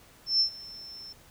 sine tone with ADSR envelope, 5340 Hz, E8, 22 cents sharp, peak -19 dBFS, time 0.26-1.13 s, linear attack 140 ms, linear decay 96 ms, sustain -22 dB, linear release 8 ms, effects pink hiss -56 dBFS RMS until 1.3 s

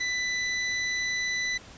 sawtooth tone, 1992 Hz, B6, 14 cents sharp, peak -23 dBFS, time 0-1.58 s, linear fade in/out 10 ms, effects pink hiss -48 dBFS RMS until 1.77 s + resampled to 16000 Hz

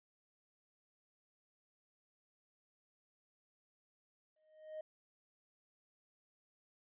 triangle tone with exponential growth, 622 Hz, D#5, 1 cent flat, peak -37 dBFS, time 4.36-4.81 s, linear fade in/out 5 ms, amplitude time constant 97 ms, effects tanh soft clip ceiling -38 dBFS + resampled to 8000 Hz

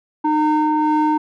triangle ring-modulated tone, 305.5 Hz, D#4, 32 cents flat, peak -9 dBFS, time 0.24-1.18 s, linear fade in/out 10 ms, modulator 612 Hz, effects none

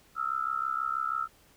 sine tone with amplitude modulation, 1318.5 Hz, E6, in tune, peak -24 dBFS, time 0.15-1.28 s, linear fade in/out 50 ms, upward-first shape sine, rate 66.2 Hz, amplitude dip 95%, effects pink hiss -61 dBFS RMS until 1.56 s

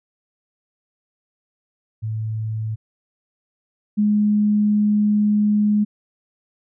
sine tone pair in turn, 109.8 / 209 Hz, A2 / G#3, -3 / +11 cents, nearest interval major seventh, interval 1114 cents, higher second, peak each -22 / -14 dBFS, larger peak second, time 2.02-2.76 / 3.97-5.85 s, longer second, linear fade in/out 20 ms, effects none

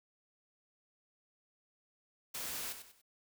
white noise with echo, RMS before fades -41 dBFS, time 2.34-2.73 s, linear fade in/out 10 ms, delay 96 ms, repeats 3, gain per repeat -9 dB, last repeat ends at 3.018 s, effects none

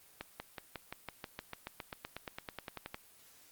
accelerating click train, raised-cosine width 0.3 ms, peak -24 dBFS, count 22, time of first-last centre 0.21-2.944 s, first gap 190 ms, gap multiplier 0.96, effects white hiss -61 dBFS RMS until 3.51 s + Opus 24 kbps

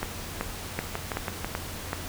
two click trains, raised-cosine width 0.5 ms, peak -14 / -13 dBFS, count 5 / 6, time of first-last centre 0.79-1.446 / 0.03-1.931 s, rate 6.1 / 2.63 Hz, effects added 87 Hz sine -42 dBFS peak until 2.08 s + pink hiss -38 dBFS RMS until 2.08 s

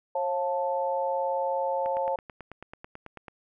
sine chord, Db augmented, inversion none, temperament equal with one note detuned, 540.5 / 698.5 / 880 Hz, Db5 / F5 / A5, -44 / 0 / 0 cents, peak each -28 / -34 / -29 dBFS, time 0.15-2.16 s, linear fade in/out 5 ms
click train, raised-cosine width 0.5 ms, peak -26 dBFS, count 14, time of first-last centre 1.86-3.282 s, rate 9.14 Hz
effects none

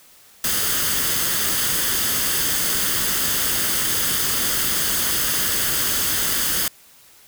white noise with comb filter, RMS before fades -21 dBFS, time 0.44-6.68 s, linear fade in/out 2 ms, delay 0.62 ms, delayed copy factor +0.5, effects white hiss -50 dBFS RMS until 7.27 s

